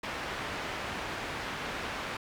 white low-pass noise, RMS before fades -37 dBFS, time 0.03-2.17 s, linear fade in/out 5 ms, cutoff 2100 Hz, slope 12 dB/octave, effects none

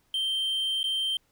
triangle tone with dropouts, 3136 Hz, G7, in tune, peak -24 dBFS, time 0.14-1.17 s, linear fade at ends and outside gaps 2 ms, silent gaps 0.831-0.84 s, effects pink hiss -69 dBFS RMS until 1.31 s

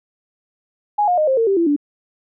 sine tone with pitch steps, 830.6 / 714.8 / 615.1 / 529.3 / 455.5 / 392 / 337.3 / 290.3 Hz, G#5 / F5 / D#5 / C5 / A#4 / G4 / E4 / D4, 0 / +40 / -20 / +20 / -40 / 0 / +40 / -20 cents, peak -13 dBFS, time 0.98-1.764 s, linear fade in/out 10 ms, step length 98 ms, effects none

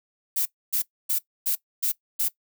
violet noise bursts, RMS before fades -24 dBFS, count 6, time 0.36-2.286 s, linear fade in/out 10 ms, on 96 ms, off 270 ms, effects noise-tail reverb RT60 0.1 s tail -19 dB re dry

